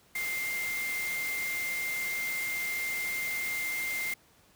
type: tone in noise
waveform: sine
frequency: 2101 Hz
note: C7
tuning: 7 cents sharp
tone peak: -31 dBFS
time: 0.15-4.14 s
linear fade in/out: 5 ms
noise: white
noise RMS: -39 dBFS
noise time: 0.15-4.14 s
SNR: +5 dB
effects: pink hiss -62 dBFS RMS until 4.55 s + high-pass 60 Hz 12 dB/octave